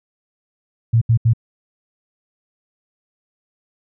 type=tone bursts; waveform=sine; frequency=114.8 Hz; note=A#2; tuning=26 cents flat; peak=-10 dBFS; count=3; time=0.93-1.335 s; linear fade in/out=10 ms; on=85 ms; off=75 ms; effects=none